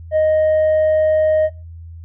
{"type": "tone with tanh clipping", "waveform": "sine", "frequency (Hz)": 622.3, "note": "D#5", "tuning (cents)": 0, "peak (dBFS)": -12, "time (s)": [0.11, 1.5], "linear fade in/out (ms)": 50, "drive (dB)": 1, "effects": ["noise-tail reverb RT60 0.3 s tail -22 dB re dry", "added 83 Hz sine -32 dBFS peak until 2.04 s"]}